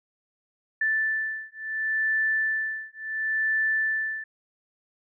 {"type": "beating tone pair", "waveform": "sine", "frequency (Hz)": [1760, 1760.71], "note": ["A6", "A6"], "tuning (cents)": [0, 1], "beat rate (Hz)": 0.71, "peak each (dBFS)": -27, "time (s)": [0.81, 4.24], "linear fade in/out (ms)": 5, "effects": []}